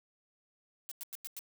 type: noise bursts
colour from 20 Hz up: blue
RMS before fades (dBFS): -42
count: 5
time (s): 0.89-1.391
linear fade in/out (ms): 0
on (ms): 25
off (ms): 94
effects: none